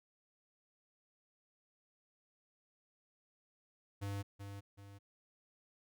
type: tone with echo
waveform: square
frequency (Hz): 100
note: G2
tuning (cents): +35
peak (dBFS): -39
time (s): 4.01-4.23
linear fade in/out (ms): 20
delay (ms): 380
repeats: 2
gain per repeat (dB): -7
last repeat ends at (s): 4.99
effects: none